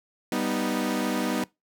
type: chord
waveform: sawtooth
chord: G augmented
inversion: none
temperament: equal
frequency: 196 / 246.9 / 311.1 Hz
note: G3 / B3 / D#4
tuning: 0 / 0 / 0 cents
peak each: -27 / -24 / -26 dBFS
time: 0.32-1.44 s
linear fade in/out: 2 ms
effects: noise-tail reverb RT60 0.2 s tail -22 dB re dry